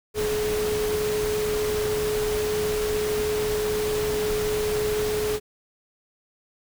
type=tone in noise; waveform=sine; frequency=424.2 Hz; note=G#4; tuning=37 cents sharp; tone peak=-23 dBFS; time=0.14-5.4 s; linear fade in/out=50 ms; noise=pink; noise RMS=-31 dBFS; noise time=0.14-5.4 s; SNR=+5 dB; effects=none